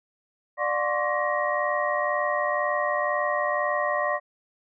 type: tone cluster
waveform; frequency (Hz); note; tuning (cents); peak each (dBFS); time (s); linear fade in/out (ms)
sine; 592 / 718 / 1062 / 1144 / 1886; D5 / F5 / C6 / D6 / A#6; +14 / +48 / +25 / -46 / +20; -27 / -31 / -29 / -31 / -29; 0.57-4.2; 50
effects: none